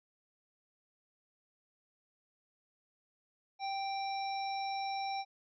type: harmonic tone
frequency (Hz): 784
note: G5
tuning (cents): 0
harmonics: 1 / 3 / 5 / 7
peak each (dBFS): -35 / -45 / -48 / -47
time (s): 3.59-5.25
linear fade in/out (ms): 50
effects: none